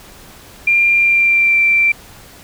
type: tone with pitch glide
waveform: sine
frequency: 2390 to 2349 Hz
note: D7 to D7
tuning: +30 to 0 cents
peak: -9 dBFS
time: 0.67-1.92 s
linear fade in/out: 5 ms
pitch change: -30 cents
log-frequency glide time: 0.93-1.59 s
effects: pink hiss -40 dBFS RMS until 2.43 s